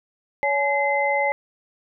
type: tone cluster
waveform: sine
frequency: 564 / 847 / 2060 Hz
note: C#5 / G#5 / C7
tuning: +30 / +34 / -28 cents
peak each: -23 dBFS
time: 0.43-1.32 s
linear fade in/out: 0 ms
effects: none